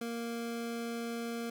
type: tone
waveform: 25% pulse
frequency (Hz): 233.1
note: A#3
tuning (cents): 0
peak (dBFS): -32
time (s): 0.01-1.5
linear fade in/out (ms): 5
effects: none